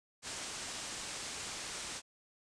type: low-pass noise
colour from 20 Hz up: white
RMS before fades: -43 dBFS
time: 0.22-2.02 s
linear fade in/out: 50 ms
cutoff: 8800 Hz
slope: 48 dB/octave
effects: none